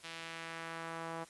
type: tone with band-pass filter sweep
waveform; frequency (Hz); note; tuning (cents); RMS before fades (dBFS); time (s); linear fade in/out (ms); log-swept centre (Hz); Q
sawtooth; 164.81; E3; 0; -44; 0.03-1.25; 20; 3200 to 900; 1.1
effects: white hiss -59 dBFS RMS until 1.29 s + resampled to 24000 Hz